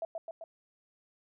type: tone with echo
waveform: sine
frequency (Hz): 659.3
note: E5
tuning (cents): 0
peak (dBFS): -32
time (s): 0.02-0.05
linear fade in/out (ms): 2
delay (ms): 130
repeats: 3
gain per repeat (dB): -3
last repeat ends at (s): 0.44
effects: none